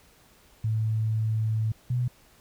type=tone pair in turn; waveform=sine; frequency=110 / 123.47 Hz; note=A2 / B2; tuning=0 / 0 cents; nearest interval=major second; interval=200 cents; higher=second; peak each=-23 dBFS; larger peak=neither; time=0.64-1.72 / 1.9-2.08 s; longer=first; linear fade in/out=5 ms; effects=pink hiss -58 dBFS RMS until 2.4 s